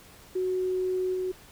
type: tone with level steps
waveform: sine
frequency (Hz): 370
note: F#4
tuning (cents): 0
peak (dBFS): -25 / -27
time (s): 0.35-1.32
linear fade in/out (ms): 10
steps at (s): 1.13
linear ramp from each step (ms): 20
effects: pink hiss -52 dBFS RMS until 1.51 s